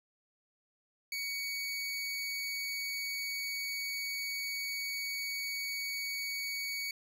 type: tone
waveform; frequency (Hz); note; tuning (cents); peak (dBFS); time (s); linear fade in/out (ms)
25% pulse; 2244; C#7; +21; -31; 1.12-6.91; 2
effects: none